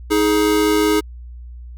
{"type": "tone pair together", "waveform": "square", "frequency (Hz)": [314.4, 419.7], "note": ["D#4", "G#4"], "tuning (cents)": [18, 18], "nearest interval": "perfect fourth", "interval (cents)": 500, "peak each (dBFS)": -17, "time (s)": [0.1, 1.01], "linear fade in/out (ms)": 20, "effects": ["added 60 Hz sine -32 dBFS peak until 1.77 s"]}